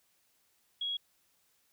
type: tone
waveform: sine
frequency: 3316 Hz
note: G#7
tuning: 3 cents flat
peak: -32 dBFS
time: 0.81-0.97 s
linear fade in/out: 5 ms
effects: white hiss -72 dBFS RMS until 1.72 s